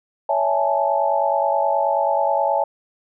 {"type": "chord", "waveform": "sine", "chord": "A major seventh", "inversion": "first", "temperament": "equal with one note detuned", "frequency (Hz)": [561.1, 659.3, 830.6, 880], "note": ["C#5", "E5", "G#5", "A5"], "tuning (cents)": [21, 0, 0, 0], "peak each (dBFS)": -22, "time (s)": [0.29, 2.64], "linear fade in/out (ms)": 5, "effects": []}